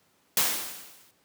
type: noise with exponential decay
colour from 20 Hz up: white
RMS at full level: -21 dBFS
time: 0.37-1.11 s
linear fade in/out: 2 ms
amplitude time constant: 160 ms
effects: pink hiss -66 dBFS RMS until 1.24 s + high-pass 150 Hz 12 dB/octave